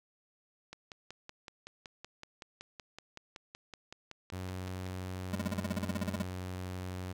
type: click train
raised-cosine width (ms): 0.2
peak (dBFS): -28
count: 23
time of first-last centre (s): 0.73-4.865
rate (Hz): 5.32
type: tone with pitch glide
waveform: sawtooth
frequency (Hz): 92.5 to 91.81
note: F#2 to F#2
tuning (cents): 0 to -13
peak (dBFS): -34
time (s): 4.32-7.13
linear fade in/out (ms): 10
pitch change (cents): -13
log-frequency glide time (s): 5.46-5.87
type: tone bursts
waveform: square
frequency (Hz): 203.5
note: G#3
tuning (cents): -35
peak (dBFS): -31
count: 15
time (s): 5.33-6.222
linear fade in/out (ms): 5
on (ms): 24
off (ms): 38
effects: none